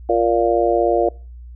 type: harmonic tone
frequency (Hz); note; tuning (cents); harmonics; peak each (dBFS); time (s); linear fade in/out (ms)
116.54; A#2; 0; 3 / 4 / 5 / 6; -19 / -19 / -19 / -19; 0.09-1.09; 5
effects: noise-tail reverb RT60 0.4 s tail -25 dB re dry + added 60 Hz sine -34 dBFS peak until 1.55 s